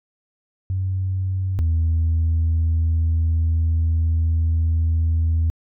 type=tone pair in turn; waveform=sine; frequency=94 / 81.45 Hz; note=F#2 / E2; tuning=+28 / -20 cents; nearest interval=major second; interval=248 cents; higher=first; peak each=-19 / -14 dBFS; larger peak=second; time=0.7-1.59 / 1.59-5.5 s; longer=second; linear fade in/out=0 ms; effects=tanh soft clip ceiling -14 dBFS